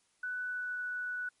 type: tone with pitch glide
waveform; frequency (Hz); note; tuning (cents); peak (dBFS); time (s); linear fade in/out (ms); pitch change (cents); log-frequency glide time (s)
sine; 1490 to 1479.7; F#6 to F#6; +12 to 0; -34; 0.23-1.29; 5; -12; 0.45-0.79
effects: white hiss -72 dBFS RMS until 1.4 s + MP3 48 kbps